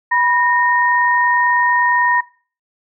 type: tone pair together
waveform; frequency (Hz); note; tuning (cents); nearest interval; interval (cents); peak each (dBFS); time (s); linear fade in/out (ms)
sine; 979 / 1848.1; B5 / A#6; -15 / -15; major seventh; 1100; -15; 0.11-2.21; 10
effects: noise-tail reverb RT60 0.4 s tail -19 dB re dry